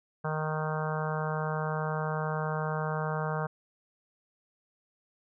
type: harmonic tone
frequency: 155.2 Hz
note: D#3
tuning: 4 cents flat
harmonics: 1 / 3 / 4 / 5 / 6 / 7 / 8 / 9 / 10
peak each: -32 / -37 / -38 / -39 / -40 / -40 / -41 / -42 / -42 dBFS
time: 0.24-3.47 s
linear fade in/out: 10 ms
effects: none